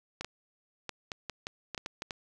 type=clicks; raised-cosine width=0.2 ms; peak=-19 dBFS; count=11; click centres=0.21 / 0.246 / 0.893 / 1.118 / 1.297 / 1.469 / 1.747 / 1.778 / 1.861 / 2.021 / 2.108 s; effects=none